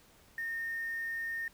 sine tone with quantisation, 1830 Hz, A#6, 32 cents flat, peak -34 dBFS, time 0.38-1.48 s, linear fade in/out 2 ms, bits 9, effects pink hiss -62 dBFS RMS until 1.53 s

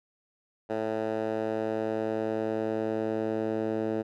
10% pulse tone with band-pass filter sweep, 110 Hz, A2, in tune, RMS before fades -30 dBFS, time 0.69-4.03 s, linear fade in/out 20 ms, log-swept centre 590 to 380 Hz, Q 1.1, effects none

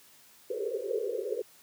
pink band-pass noise, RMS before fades -33 dBFS, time 0.5-1.42 s, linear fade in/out 5 ms, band 390 to 520 Hz, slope 96 dB/octave, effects white hiss -58 dBFS RMS until 1.62 s + high-pass 80 Hz 12 dB/octave

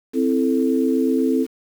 sine chord, A minor, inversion first, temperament equal, 261.6 / 329.6 / 440 Hz, C4 / E4 / A4, 0 / 0 / 0 cents, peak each -18 / -22 / -22 dBFS, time 0.13-1.47 s, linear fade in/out 50 ms, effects 7-bit

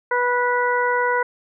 harmonic tone, 490.3 Hz, B4, 13 cents flat, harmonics 1 / 2 / 3 / 4, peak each -22 / -21 / -23 / -27 dBFS, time 0.11-1.23 s, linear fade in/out 5 ms, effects none

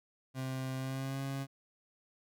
30% pulse tone with pitch glide, 131.2 to 136.46 Hz, C3 to C#3, +5 to -27 cents, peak -33 dBFS, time 0.34-1.47 s, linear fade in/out 50 ms, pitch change +68 cents, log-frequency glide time 0.77-1.22 s, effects none

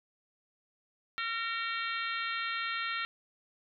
harmonic tone with a mistuned harmonic, 455.8 Hz, A#4, 39 cents flat, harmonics 3 / 4 / 5 / 6 / 7 / 8 / 9, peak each -36 / -38 / -40 / -42 / -43 / -44 / -45 dBFS, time 1.18-3.05 s, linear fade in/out 0 ms, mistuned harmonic 4, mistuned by +24 cents, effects none

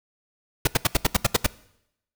pink noise bursts, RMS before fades -18 dBFS, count 9, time 0.65-1.465 s, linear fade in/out 5 ms, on 23 ms, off 76 ms, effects noise-tail reverb RT60 0.8 s tail -21 dB re dry

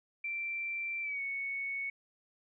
sine tone with pitch glide, 2349 to 2217 Hz, D7 to C#7, 0 to 0 cents, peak -34 dBFS, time 0.24-1.9 s, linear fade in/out 5 ms, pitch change -100 cents, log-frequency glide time 1.02-1.21 s, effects none

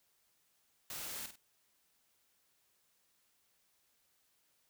white noise with echo, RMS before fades -44 dBFS, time 0.9-1.26 s, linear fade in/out 2 ms, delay 49 ms, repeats 2, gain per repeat -8 dB, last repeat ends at 1.358 s, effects white hiss -75 dBFS RMS until 4.69 s

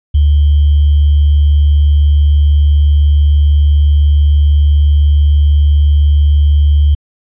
sine tone with sample-and-hold, 73 Hz, D2, 10 cents flat, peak -5 dBFS, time 0.14-6.95 s, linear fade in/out 10 ms, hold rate 3150 Hz, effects resampled to 8000 Hz

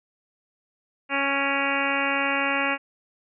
harmonic tone with a mistuned harmonic, 277.2 Hz, C#4, in tune, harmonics 1 / 2 / 3 / 4 / 5 / 6 / 7 / 8 / 9 / 10, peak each -31 / -31 / -31 / -31 / -31 / -31 / -31 / -31 / -31 / -31 dBFS, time 1.09-2.78 s, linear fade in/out 50 ms, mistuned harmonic 8, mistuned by +34 cents, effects none

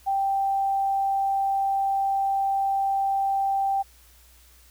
sine tone, 784 Hz, G5, in tune, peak -21 dBFS, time 0.06-3.83 s, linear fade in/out 20 ms, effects added 60 Hz sine -54 dBFS peak until 4.7 s + white hiss -56 dBFS RMS until 4.7 s

